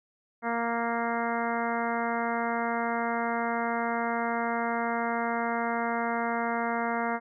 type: harmonic tone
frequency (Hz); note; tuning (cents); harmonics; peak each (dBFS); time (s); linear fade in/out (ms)
233.1; A#3; 0; 1 / 2 / 3 / 4 / 5 / 6 / 7 / 8 / 9; -33 / -35 / -32 / -34 / -37 / -36 / -40 / -41 / -40; 0.42-7.2; 50
effects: none